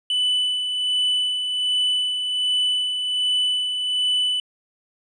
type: tone with tremolo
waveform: triangle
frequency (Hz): 2989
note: F#7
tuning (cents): +17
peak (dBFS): -16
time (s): 0.1-4.4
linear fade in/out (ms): 2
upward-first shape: sine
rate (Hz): 1.3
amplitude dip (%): 45
effects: resampled to 22050 Hz